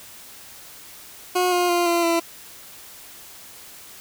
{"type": "tone with pitch steps", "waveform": "20% pulse", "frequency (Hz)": [361.8, 355.2, 348.7, 342.3, 336], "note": ["F#4", "F4", "F4", "F4", "E4"], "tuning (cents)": [-39, 29, -3, -35, 33], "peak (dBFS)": -13, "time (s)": [1.35, 2.2], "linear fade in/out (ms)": 10, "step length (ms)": 170, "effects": ["white hiss -43 dBFS RMS until 4 s"]}